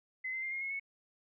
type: tone with pitch steps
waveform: sine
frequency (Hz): 2040 / 2072 / 2105 / 2138 / 2171 / 2205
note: C7 / C7 / C7 / C7 / C#7 / C#7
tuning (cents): -44 / -17 / +10 / +37 / -37 / -10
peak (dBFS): -35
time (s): 0.24-0.798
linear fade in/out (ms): 10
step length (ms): 93
effects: none